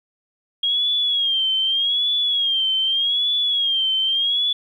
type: tone with vibrato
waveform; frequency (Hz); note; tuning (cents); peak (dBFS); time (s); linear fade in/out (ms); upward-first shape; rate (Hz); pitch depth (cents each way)
sine; 3263; G#7; -31; -17; 0.63-4.53; 5; sine; 0.83; 94
effects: 9-bit